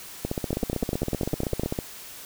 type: two click trains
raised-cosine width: 2 ms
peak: -13 / -12 dBFS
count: 25 / 12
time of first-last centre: 0.25-1.788 / 0.53-1.634 s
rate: 15.6 / 9.96 Hz
effects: white hiss -42 dBFS RMS until 2.25 s